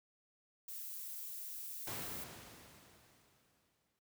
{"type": "noise", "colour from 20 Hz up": "violet", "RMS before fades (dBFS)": -46, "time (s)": [0.68, 2.24], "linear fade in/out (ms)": 5}
{"type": "noise with exponential decay", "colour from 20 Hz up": "pink", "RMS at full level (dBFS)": -43, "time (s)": [1.87, 3.99], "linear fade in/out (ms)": 2, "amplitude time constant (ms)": 460}
{"effects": ["noise-tail reverb RT60 0.2 s tail -20 dB re dry", "high-pass 80 Hz 12 dB/octave"]}